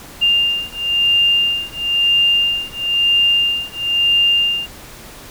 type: beating tone pair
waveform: sine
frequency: 2800 / 2801 Hz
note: F7 / F7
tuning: +4 / +4 cents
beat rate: 1 Hz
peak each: -16 / -16 dBFS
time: 0.21-4.67 s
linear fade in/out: 20 ms
effects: pink hiss -37 dBFS RMS until 5.3 s